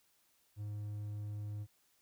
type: tone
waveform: triangle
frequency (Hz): 104.3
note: G#2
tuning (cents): +8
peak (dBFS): -37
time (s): 0.56-1.67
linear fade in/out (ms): 50
effects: white hiss -73 dBFS RMS until 2.01 s